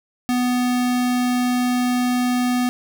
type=tone; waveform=square; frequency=247.8 Hz; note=B3; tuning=6 cents sharp; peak=-18 dBFS; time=0.29-2.69 s; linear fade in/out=0 ms; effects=none